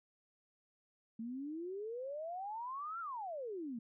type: exponential two-way sweep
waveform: sine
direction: up then down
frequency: 220 to 1396.9 to 220 Hz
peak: -40 dBFS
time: 1.19-3.79 s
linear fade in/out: 5 ms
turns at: 3 s
effects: none